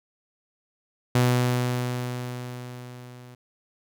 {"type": "tone with level ramp", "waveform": "sawtooth", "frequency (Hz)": 124, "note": "B2", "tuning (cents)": 7, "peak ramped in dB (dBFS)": [-13, -40], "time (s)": [1.15, 3.35], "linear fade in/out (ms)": 5, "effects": []}